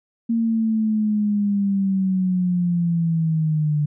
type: linear sweep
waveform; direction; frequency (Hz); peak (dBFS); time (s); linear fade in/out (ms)
sine; down; 231 to 147.2; -17; 0.29-3.86; 10
effects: none